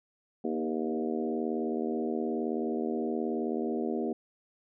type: harmonic tone with a mistuned harmonic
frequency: 78.9 Hz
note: D#2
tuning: 25 cents sharp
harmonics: 3 / 4 / 5 / 6 / 7 / 8 / 9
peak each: -33 / -35 / -34 / -38 / -46 / -43 / -42 dBFS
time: 0.44-4.13 s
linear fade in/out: 5 ms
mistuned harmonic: 4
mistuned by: -16 cents
effects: none